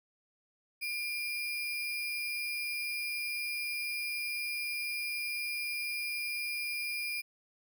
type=tone with sample-and-hold; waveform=sine; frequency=2389 Hz; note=D7; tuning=29 cents sharp; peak=-33 dBFS; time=0.81-7.22 s; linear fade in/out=20 ms; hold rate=7350 Hz; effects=none